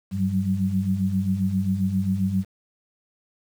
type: tone cluster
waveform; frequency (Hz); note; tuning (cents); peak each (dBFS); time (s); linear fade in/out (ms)
sine; 98.1 / 185.1 / 192.6; G2 / F#3 / G3; +2 / +1 / -30; -26 / -27 / -23; 0.11-2.45; 50
effects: 8-bit